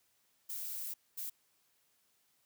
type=noise bursts at uneven times; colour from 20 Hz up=violet; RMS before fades=-41 dBFS; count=2; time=0.49-0.94 / 1.17-1.3 s; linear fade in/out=10 ms; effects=white hiss -74 dBFS RMS until 2.45 s + high-pass 60 Hz 12 dB/octave